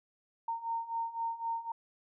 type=beating tone pair; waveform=sine; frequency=916 / 919.9 Hz; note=A#5 / A#5; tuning=-31 / -23 cents; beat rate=3.9 Hz; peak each=-38 / -35 dBFS; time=0.48-1.72 s; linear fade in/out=5 ms; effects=none